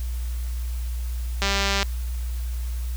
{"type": "click train", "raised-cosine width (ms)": 0.2, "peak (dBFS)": -6, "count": 82, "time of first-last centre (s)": [1.42, 1.829], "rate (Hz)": 198, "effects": ["added 60 Hz sine -25 dBFS peak until 2.96 s", "white hiss -45 dBFS RMS until 2.96 s"]}